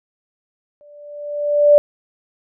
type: tone with exponential growth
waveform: sine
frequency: 586 Hz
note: D5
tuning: 4 cents flat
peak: -4 dBFS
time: 0.81-1.78 s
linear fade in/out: 0 ms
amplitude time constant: 210 ms
effects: none